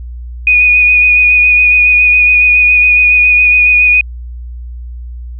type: tone with vibrato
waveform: sine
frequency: 2472 Hz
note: D#7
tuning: 12 cents flat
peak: -4 dBFS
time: 0.47-4.01 s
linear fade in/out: 2 ms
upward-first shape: sine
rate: 7.2 Hz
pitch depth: 18 cents each way
effects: added 60 Hz sine -22 dBFS peak until 5.39 s